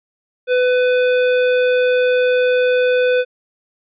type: tone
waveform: square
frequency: 500 Hz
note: B4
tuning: 21 cents sharp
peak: -13 dBFS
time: 0.47-3.25 s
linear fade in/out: 50 ms
effects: resampled to 8000 Hz